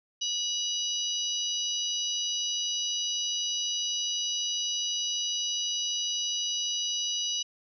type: harmonic tone with a mistuned harmonic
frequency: 972 Hz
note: B5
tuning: 28 cents flat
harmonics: 3 / 4 / 5 / 6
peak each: -31 / -36 / -37 / -33 dBFS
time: 0.21-7.43 s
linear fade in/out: 10 ms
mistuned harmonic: 6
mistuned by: +31 cents
effects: none